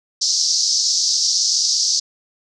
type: band-pass noise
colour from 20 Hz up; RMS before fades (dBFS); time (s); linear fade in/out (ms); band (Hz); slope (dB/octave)
white; -18; 0.21-2; 10; 4600 to 6000; 48
effects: none